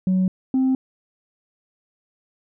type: tone pair in turn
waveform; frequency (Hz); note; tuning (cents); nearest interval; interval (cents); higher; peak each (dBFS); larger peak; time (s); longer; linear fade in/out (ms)
sine; 186.3 / 261.7; F#3 / C4; +12 / 0; tritone; 588; second; -14; neither; 0.07-0.28 / 0.54-0.75; neither; 2
effects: tanh soft clip ceiling -14 dBFS